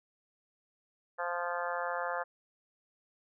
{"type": "harmonic tone with a mistuned harmonic", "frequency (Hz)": 174.61, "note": "F3", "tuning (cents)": 0, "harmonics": [3, 4, 5, 6, 7, 8, 9, 10], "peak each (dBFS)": [-38, -39, -40, -41, -41, -42, -43, -43], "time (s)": [1.18, 2.24], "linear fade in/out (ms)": 20, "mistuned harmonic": 10, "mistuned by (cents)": -22, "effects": []}